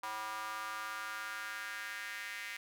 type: tone with high-pass filter sweep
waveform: square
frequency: 108.5 Hz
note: A2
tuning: 24 cents flat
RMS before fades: -42 dBFS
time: 0.03-2.57 s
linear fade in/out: 5 ms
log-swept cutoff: 1000 to 2000 Hz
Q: 3.5
effects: none